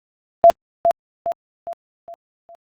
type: tone with echo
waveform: sine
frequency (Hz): 680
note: F5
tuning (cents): -46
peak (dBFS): -4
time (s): 0.44-0.5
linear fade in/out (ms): 0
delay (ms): 410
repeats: 5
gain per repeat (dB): -7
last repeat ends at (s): 2.55
effects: Opus 24 kbps